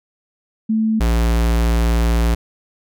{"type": "tone pair in turn", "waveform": ["sine", "square"], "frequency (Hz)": [220, 57.58], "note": ["A3", "A#1"], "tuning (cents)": [0, -21], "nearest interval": "octave + major seventh", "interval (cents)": 2321, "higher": "first", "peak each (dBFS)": -14, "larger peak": "neither", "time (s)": [[0.69, 1], [1, 2.35]], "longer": "second", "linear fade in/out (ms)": 10, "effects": []}